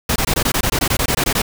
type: noise bursts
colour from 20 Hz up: pink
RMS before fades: -17 dBFS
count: 15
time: 0.09-1.419 s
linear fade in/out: 5 ms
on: 69 ms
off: 21 ms
effects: none